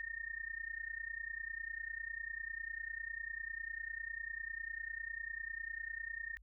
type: tone with amplitude modulation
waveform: sine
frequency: 1829 Hz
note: A#6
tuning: 33 cents flat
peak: -37 dBFS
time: 0-6.37 s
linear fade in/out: 0 ms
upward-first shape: sine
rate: 30 Hz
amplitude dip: 90%
effects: added 50 Hz sine -59 dBFS peak until 6.42 s